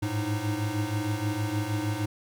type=tone cluster; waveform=square; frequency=103.3 / 109.7 / 306 Hz; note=G#2 / A2 / D#4; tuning=-9 / -5 / -29 cents; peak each=-33 / -31 / -33 dBFS; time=0.02-2.06 s; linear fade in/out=10 ms; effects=none